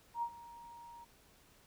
sine tone with ADSR envelope, 940 Hz, A#5, 14 cents sharp, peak -32 dBFS, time 0.14-1.05 s, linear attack 82 ms, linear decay 70 ms, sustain -18 dB, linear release 17 ms, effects pink hiss -65 dBFS RMS until 1.66 s

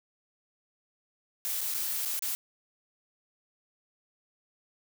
blue noise with dropouts, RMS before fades -32 dBFS, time 1.45-2.35 s, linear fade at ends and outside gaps 0 ms, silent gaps 1.609-1.614 / 1.739-1.745 / 2.051-2.057 / 2.192-2.223 s, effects none

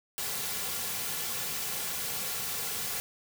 white noise with comb filter, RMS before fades -34 dBFS, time 0.18-3 s, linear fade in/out 0 ms, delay 3.2 ms, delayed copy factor -0.6, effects none

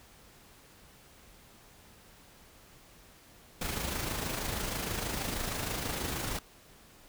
pink noise with amplitude modulation, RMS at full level -33 dBFS, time 3.61-6.39 s, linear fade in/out 5 ms, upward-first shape sine, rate 26.3 Hz, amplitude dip 45%, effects pink hiss -57 dBFS RMS until 7.08 s

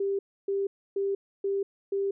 sine tone bursts, 395 Hz, G4, 13 cents sharp, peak -25 dBFS, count 5, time 0-2.11 s, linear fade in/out 5 ms, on 190 ms, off 290 ms, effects none

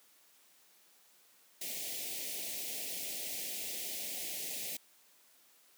white band-stop noise, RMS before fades -40 dBFS, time 1.61-4.77 s, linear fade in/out 5 ms, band 750 to 2000 Hz, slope 48 dB/octave, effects white hiss -65 dBFS RMS until 5.77 s + high-pass 200 Hz 12 dB/octave

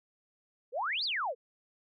sine exponential two-way sweep, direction up then down, 440 to 4978 to 440 Hz, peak -30 dBFS, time 0.72-1.35 s, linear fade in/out 50 ms, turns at 1.04 s, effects none

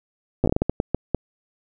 slowing click train, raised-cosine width 2 ms, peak -6 dBFS, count 12, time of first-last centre 0.44-1.147 s, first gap 8 ms, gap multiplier 1.38, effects none

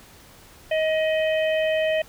harmonic tone with a mistuned harmonic, 630 Hz, D#5, 21 cents sharp, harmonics 1 / 3 / 4 / 5, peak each -20 / -30 / -32 / -34 dBFS, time 0.71-2.02 s, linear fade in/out 5 ms, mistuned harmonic 5, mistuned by -44 cents, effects pink hiss -49 dBFS RMS until 2.08 s

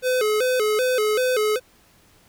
square tone with vibrato, 465.2 Hz, A#4, 4 cents flat, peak -19 dBFS, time 0.02-1.6 s, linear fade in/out 50 ms, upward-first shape square, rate 2.6 Hz, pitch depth 150 cents each way, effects pink hiss -56 dBFS RMS until 2.28 s

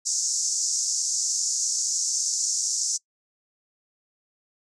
white band-pass noise, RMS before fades -26 dBFS, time 0.05-2.98 s, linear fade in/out 20 ms, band 5500 to 7300 Hz, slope 48 dB/octave, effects noise-tail reverb RT60 0.1 s tail -24 dB re dry

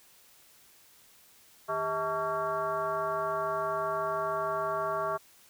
sine tone with frequency modulation, 887 Hz, A5, 14 cents sharp, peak -28 dBFS, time 1.68-5.18 s, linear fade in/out 20 ms, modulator 243 Hz, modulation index 1.9, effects white hiss -59 dBFS RMS until 5.49 s

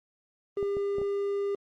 triangle tone, 401.2 Hz, G4, 40 cents sharp, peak -25 dBFS, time 0.57-1.55 s, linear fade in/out 2 ms
clicks, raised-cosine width 2 ms, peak -25 dBFS, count 4, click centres 0.628 / 0.769 / 0.984 / 1.016 s
effects Opus 24 kbps

